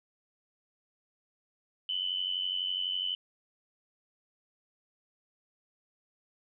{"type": "tone pair together", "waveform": "sine", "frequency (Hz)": [2972, 3064], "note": ["F#7", "G7"], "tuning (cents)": [7, -40], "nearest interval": "minor second", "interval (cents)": 53, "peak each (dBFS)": [-32, -34], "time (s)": [1.89, 3.15], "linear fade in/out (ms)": 2, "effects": []}